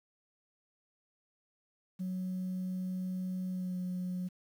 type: tone with pitch glide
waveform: sine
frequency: 184.7 to 181.53 Hz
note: F#3 to F#3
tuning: -3 to -33 cents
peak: -32 dBFS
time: 1.99-4.29 s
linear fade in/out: 20 ms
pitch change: -30 cents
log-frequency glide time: 3.5-3.77 s
effects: tanh soft clip ceiling -31 dBFS + 10-bit